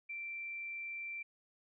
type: tone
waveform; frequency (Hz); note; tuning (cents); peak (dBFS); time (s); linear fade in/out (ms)
sine; 2349; D7; 0; -40; 0.09-1.23; 10
effects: none